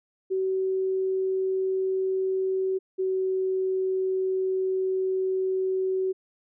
sine tone pair in turn, 379.1 / 377.1 Hz, F#4 / F#4, +42 / +33 cents, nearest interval unison, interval 9 cents, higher first, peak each -23 dBFS, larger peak neither, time 0.3-2.79 / 2.98-6.13 s, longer second, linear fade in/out 20 ms, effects none

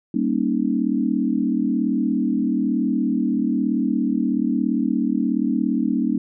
sine chord, Eb dominant seventh, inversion first, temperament equal with one note detuned, 196 / 233.1 / 274.2 / 311.1 Hz, G3 / Bb3 / Db4 / Eb4, 0 / 0 / -19 / 0 cents, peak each -25 / -22 / -23 / -25 dBFS, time 0.14-6.18 s, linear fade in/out 5 ms, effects none

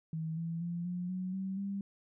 sine tone with pitch steps, 160.3 / 166.05 / 172 / 178.17 / 184.56 / 191.18 / 198.04 Hz, E3 / E3 / F3 / F3 / F#3 / G3 / G3, -48 / +13 / -26 / +35 / -4 / -43 / +18 cents, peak -34 dBFS, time 0.13-1.81 s, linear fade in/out 2 ms, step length 240 ms, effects none

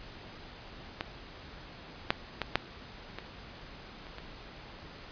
clicks, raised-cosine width 0.3 ms, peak -16 / -8 / -14 / -8 / -22 / -30 / -26 dBFS, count 7, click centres 1.009 / 2.105 / 2.417 / 2.556 / 3.186 / 4.068 / 4.184 s, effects pink hiss -48 dBFS RMS until 5.11 s + resampled to 11025 Hz

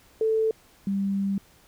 sine tone pair in turn, 441.6 / 197.1 Hz, A4 / G3, +6 / +10 cents, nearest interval octave + major second, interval 1396 cents, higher first, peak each -20 / -23 dBFS, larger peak first, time 0.21-0.51 / 0.87-1.38 s, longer second, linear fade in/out 2 ms, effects pink hiss -57 dBFS RMS until 1.67 s

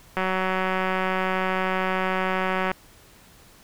click train, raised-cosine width 0.5 ms, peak -10 dBFS, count 477, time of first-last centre 0.17-2.715 s, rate 187 Hz, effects pink hiss -52 dBFS RMS until 3.63 s

